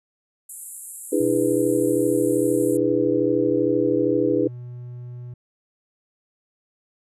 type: band-pass noise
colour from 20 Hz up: white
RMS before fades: -38 dBFS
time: 0.49-2.77 s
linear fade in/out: 5 ms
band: 7400 to 12000 Hz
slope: 96 dB/octave
type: chord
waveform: sine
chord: E dominant seventh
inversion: third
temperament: just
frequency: 296.7 / 329.6 / 412 / 494.4 Hz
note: D4 / E4 / G#4 / B4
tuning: +18 / 0 / -14 / +2 cents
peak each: -23 dBFS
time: 1.12-4.48 s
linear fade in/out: 10 ms
type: tone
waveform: triangle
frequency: 122.5 Hz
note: B2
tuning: 14 cents flat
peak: -31 dBFS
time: 1.2-5.34 s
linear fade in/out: 5 ms
effects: none